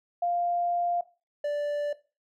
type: tone pair in turn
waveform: sine / triangle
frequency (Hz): 698.5 / 585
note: F5 / D5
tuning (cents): 0 / -7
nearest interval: minor third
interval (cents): 307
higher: first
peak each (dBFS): -24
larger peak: neither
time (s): 0.22-1.01 / 1.44-1.93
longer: first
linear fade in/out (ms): 5
effects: noise-tail reverb RT60 0.3 s tail -17 dB re dry